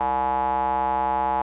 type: tone with band-pass filter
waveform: square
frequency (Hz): 65.41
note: C2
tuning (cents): 0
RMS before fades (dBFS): -23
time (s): 0-1.42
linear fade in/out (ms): 5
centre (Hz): 870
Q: 8.1
effects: resampled to 8000 Hz